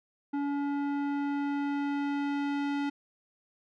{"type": "tone with low-pass filter sweep", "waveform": "square", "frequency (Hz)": 284.3, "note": "C#4", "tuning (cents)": 44, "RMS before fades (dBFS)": -31, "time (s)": [0.33, 2.9], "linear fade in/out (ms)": 10, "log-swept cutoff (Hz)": [1200, 3200], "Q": 0.78, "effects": []}